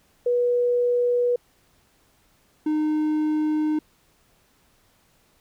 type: tone pair in turn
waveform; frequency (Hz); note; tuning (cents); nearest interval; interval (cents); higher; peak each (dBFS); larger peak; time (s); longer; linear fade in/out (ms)
sine / triangle; 486.7 / 306.6; B4 / D#4; -25 / -25; minor sixth; 800; first; -18; neither; 0.26-1.36 / 2.66-3.79; second; 5
effects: pink hiss -62 dBFS RMS until 5.4 s